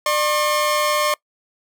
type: tone pair together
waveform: sawtooth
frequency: 598 / 1077.6 Hz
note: D5 / C#6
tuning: +31 / -49 cents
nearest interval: minor seventh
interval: 1020 cents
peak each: -16 dBFS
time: 0.06-1.14 s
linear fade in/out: 2 ms
effects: noise-tail reverb RT60 0.1 s tail -24 dB re dry